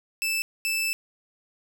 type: tone bursts at uneven times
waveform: sawtooth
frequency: 2637 Hz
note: E7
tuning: in tune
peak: -21 dBFS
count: 2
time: 0.22-0.42 / 0.65-0.93 s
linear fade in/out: 0 ms
effects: none